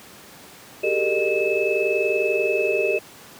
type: tone cluster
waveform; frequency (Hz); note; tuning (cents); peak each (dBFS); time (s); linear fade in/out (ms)
sine; 385.3 / 405.6 / 456.6 / 609 / 2600; G4 / G#4 / A#4 / D#5 / E7; -30 / -41 / -36 / -37 / -24; -25; 0.83-2.99; 10
effects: pink hiss -44 dBFS RMS until 3.39 s + high-pass 150 Hz 12 dB/octave